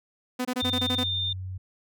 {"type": "tone bursts", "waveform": "sawtooth", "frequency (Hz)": 251.1, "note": "B3", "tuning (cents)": 29, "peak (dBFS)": -22, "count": 8, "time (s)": [0.39, 1.039], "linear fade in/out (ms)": 10, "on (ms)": 61, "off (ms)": 23}
{"type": "tone", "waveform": "sine", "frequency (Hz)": 3610, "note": "A7", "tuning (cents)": 44, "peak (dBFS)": -26, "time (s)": [0.6, 1.33], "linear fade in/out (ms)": 5}
{"type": "tone with pitch glide", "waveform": "sine", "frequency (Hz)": [92.5, 93.25], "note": ["F#2", "F#2"], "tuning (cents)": [0, 14], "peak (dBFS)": -32, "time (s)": [0.62, 1.58], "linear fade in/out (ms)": 10, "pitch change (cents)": 14, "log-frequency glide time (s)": [1.04, 1.1]}
{"effects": []}